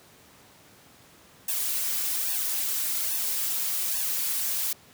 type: noise with flanger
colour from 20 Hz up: blue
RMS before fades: -28 dBFS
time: 1.48-4.73 s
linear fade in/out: 5 ms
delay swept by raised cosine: 1.1 to 6.2 ms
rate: 1.2 Hz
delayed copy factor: +0.8
effects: pink hiss -54 dBFS RMS until 4.93 s + high-pass 100 Hz 12 dB/octave